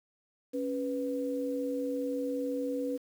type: tone pair together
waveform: sine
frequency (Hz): 276.4 / 493.9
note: C#4 / B4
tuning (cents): -5 / 0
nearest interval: minor seventh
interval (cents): 1005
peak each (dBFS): -33 / -33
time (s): 0.53-2.98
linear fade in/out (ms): 20
effects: 9-bit